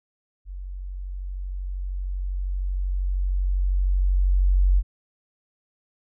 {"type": "tone with level ramp", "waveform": "sine", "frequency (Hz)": 46.4, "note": "F#1", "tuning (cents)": 6, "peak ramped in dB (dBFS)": [-32, -14], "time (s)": [0.45, 4.83], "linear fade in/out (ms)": 50, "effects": []}